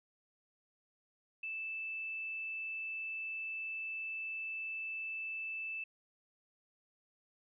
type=tone; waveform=sine; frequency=2637 Hz; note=E7; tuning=in tune; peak=-38 dBFS; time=1.43-5.84 s; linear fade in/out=5 ms; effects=none